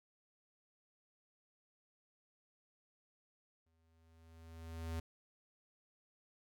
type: tone with exponential growth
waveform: square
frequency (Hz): 81.8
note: E2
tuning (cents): -13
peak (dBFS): -38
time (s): 3.66-5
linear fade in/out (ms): 5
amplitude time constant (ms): 290
effects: none